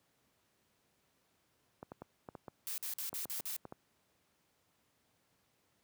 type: clicks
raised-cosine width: 1 ms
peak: -31 dBFS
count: 11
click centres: 1.829 / 1.919 / 2.02 / 2.288 / 2.352 / 2.482 / 3.13 / 3.255 / 3.4 / 3.653 / 3.724 s
type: noise bursts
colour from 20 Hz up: blue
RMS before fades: -40 dBFS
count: 6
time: 2.67-3.565 s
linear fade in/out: 0 ms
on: 110 ms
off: 47 ms
effects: pink hiss -75 dBFS RMS until 5.83 s + high-pass 100 Hz 12 dB/octave